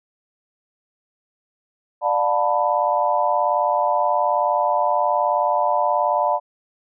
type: chord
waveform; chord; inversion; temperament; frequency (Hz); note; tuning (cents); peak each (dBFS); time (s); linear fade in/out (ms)
sine; B half-diminished seventh; first; just; 592.7 / 711.2 / 889 / 987.8; D5 / F5 / A5 / B5; +16 / +31 / +18 / 0; -22; 2.01-6.4; 50
effects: none